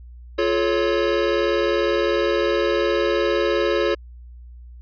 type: chord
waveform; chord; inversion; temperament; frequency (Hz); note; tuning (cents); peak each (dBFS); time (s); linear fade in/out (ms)
square; F augmented; none; equal with one note detuned; 349.2 / 429 / 554.4; F4 / A4 / C#5; 0 / -44 / 0; -23; 0.38-3.95; 10
effects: added 60 Hz sine -38 dBFS peak until 4.81 s + resampled to 11025 Hz